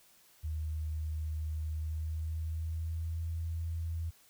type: tone with pitch glide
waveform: sine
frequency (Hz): 77.78 to 82.41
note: D#2 to E2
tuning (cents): 0 to 0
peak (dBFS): -33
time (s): 0.43-4.11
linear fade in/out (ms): 20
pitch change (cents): +100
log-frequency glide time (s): 1.7-3.27
effects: white hiss -63 dBFS RMS until 4.29 s